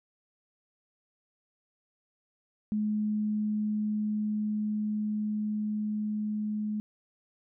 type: tone with level ramp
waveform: sine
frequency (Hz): 211.9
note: G#3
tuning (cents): +35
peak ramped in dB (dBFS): -26 to -29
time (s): 2.72-6.8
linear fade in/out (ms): 0
effects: none